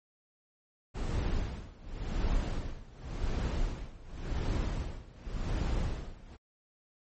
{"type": "noise with tremolo", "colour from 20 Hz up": "brown", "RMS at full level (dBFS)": -30, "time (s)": [0.94, 6.37], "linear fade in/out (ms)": 20, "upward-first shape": "sine", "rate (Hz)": 0.9, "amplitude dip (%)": 90, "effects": ["MP3 32 kbps"]}